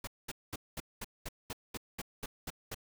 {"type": "noise bursts", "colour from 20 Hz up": "pink", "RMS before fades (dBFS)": -40, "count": 12, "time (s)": [0.04, 2.746], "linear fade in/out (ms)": 5, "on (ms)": 33, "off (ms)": 210, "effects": []}